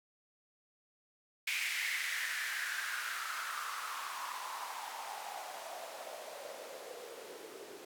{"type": "noise with band-pass filter sweep", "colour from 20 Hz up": "blue", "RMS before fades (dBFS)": -41, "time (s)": [1.47, 7.85], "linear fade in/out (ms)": 5, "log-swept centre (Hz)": [2300, 380], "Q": 4.8, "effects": []}